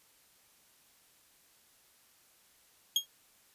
35% pulse tone with exponential decay, 3265 Hz, G#7, 30 cents flat, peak -20 dBFS, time 2.96-3.06 s, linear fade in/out 2 ms, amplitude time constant 21 ms, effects white hiss -65 dBFS RMS until 3.54 s + resampled to 32000 Hz

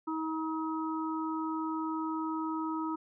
harmonic tone, 318.1 Hz, D#4, 38 cents sharp, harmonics 1 / 3 / 4, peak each -33 / -38 / -39 dBFS, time 0.07-2.96 s, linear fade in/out 10 ms, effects none

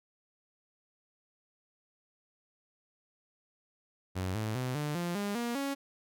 sawtooth tone with pitch steps, 93.1 / 108.81 / 127.18 / 148.64 / 173.73 / 203.1 / 237.3 / 277.4 Hz, F#2 / A2 / C3 / D3 / F3 / G#3 / A#3 / C#4, +11 / -19 / -49 / +21 / -9 / -38 / +31 / +1 cents, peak -28 dBFS, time 4.15-5.75 s, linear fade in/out 20 ms, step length 200 ms, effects none

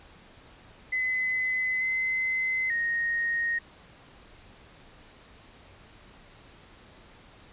sine tone with pitch steps, 2027 / 2050 / 1865 Hz, B6 / C7 / A#6, +45 / -36 / 0 cents, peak -25 dBFS, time 0.92-3.59 s, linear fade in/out 10 ms, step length 890 ms, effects pink hiss -53 dBFS RMS until 7.52 s + resampled to 8000 Hz

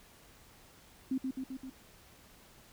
sine tone with echo, 262.3 Hz, C4, 4 cents sharp, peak -29 dBFS, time 1.11-1.18 s, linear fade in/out 5 ms, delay 130 ms, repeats 4, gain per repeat -3 dB, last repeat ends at 1.7 s, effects pink hiss -59 dBFS RMS until 2.72 s

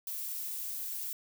violet noise, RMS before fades -38 dBFS, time 0.07-1.13 s, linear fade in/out 2 ms, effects none

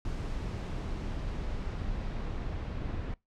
brown noise with low-pass filter sweep, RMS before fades -35 dBFS, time 0.05-3.14 s, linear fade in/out 2 ms, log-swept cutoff 7300 to 3400 Hz, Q 0.72, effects noise-tail reverb RT60 0.2 s tail -23 dB re dry

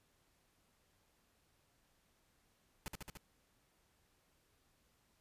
pink noise with echo, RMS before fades -43 dBFS, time 2.86-2.88 s, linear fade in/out 0 ms, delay 73 ms, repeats 4, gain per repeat -2 dB, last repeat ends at 3.172 s, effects pink hiss -75 dBFS RMS until 5.2 s + resampled to 32000 Hz

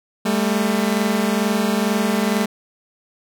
sawtooth tone pair together, 200.5 / 222.7 Hz, G3 / A3, +39 / +21 cents, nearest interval major second, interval 182 cents, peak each -16 dBFS, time 0.25-2.46 s, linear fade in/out 10 ms, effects none

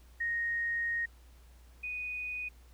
sine tone pair in turn, 1864.7 / 2482 Hz, A#6 / D#7, 0 / -5 cents, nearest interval perfect fourth, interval 495 cents, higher second, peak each -30 / -35 dBFS, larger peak first, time 0.2-1.06 / 1.83-2.49 s, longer first, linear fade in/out 10 ms, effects added 60 Hz sine -54 dBFS peak until 2.73 s + pink hiss -65 dBFS RMS until 2.73 s

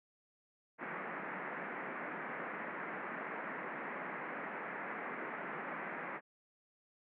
white band-pass noise, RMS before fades -43 dBFS, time 0.78-6.21 s, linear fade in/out 50 ms, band 160 to 2100 Hz, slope 48 dB/octave, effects none

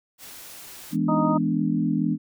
white noise, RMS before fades -42 dBFS, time 0.18-0.97 s, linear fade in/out 50 ms
sine chord, E dominant seventh, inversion none, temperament equal with one note detuned, 164.81 / 208.9 / 246.9 / 293.7 Hz, E3 / G#3 / B3 / D4, 0 / +10 / 0 / 0 cents, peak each -26 dBFS, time 0.91-2.18 s, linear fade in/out 50 ms
harmonic tone, 311.1 Hz, D#4, in tune, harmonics 1 / 2 / 3 / 4, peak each -27 / -27 / -27 / -27 dBFS, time 1.08-1.38 s, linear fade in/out 10 ms
effects none

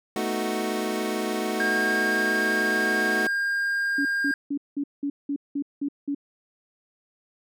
25% pulse chord, B dominant seventh, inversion third, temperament equal, 220 / 246.9 / 311.1 / 370 Hz, A3 / B3 / D#4 / F#4, 0 / 0 / 0 / 0 cents, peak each -26 / -32 / -28 / -26 dBFS, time 0.16-3.27 s, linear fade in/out 2 ms
triangle tone, 1609 Hz, G6, 45 cents sharp, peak -21 dBFS, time 1.6-4.34 s, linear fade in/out 2 ms
sine tone bursts, 283.8 Hz, C#4, 41 cents sharp, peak -24 dBFS, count 9, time 3.98-6.148 s, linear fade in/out 5 ms, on 72 ms, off 190 ms
effects none

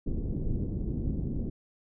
pink low-pass noise, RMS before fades -31 dBFS, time 0.06-1.5 s, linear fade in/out 10 ms, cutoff 340 Hz, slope 24 dB/octave, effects none

